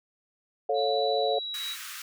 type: chord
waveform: sine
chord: A augmented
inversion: none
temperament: equal with one note detuned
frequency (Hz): 440 / 554.4 / 709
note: A4 / C#5 / E#5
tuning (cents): 0 / 0 / +26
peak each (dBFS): -28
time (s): 0.69-1.39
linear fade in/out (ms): 5
type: tone with pitch glide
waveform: sine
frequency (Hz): 3942 to 3870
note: B7 to B7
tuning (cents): -4 to -36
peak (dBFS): -32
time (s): 0.74-1.77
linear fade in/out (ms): 50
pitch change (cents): -32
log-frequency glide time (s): 1.15-1.56
type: high-pass noise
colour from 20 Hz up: pink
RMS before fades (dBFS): -40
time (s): 1.54-2.02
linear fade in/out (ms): 2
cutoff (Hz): 1200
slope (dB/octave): 48
effects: none